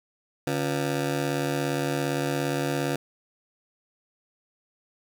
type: ring-modulated tone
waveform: 20% pulse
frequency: 210.8 Hz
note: G#3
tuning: 26 cents sharp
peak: -17 dBFS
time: 0.47-2.96 s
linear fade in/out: 2 ms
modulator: 66.7 Hz
effects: none